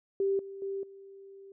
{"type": "tone with level steps", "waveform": "sine", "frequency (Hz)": 392, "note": "G4", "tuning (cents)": 0, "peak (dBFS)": [-25, -40, -32, -47], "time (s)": [0.2, 1.52], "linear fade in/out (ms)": 2, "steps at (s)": [0.39, 0.62, 0.83], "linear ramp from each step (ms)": 2, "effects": []}